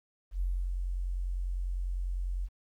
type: tone with ADSR envelope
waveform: sine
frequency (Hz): 45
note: F#1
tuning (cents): -47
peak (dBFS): -27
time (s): 0.31-2.49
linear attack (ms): 96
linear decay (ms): 290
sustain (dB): -3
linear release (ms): 48
effects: 11-bit